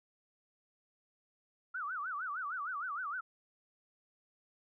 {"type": "tone with vibrato", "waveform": "sine", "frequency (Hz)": 1318.5, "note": "E6", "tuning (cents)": 0, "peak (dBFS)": -36, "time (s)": [1.74, 3.21], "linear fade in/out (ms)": 10, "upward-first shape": "sine", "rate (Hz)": 6.5, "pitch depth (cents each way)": 260, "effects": []}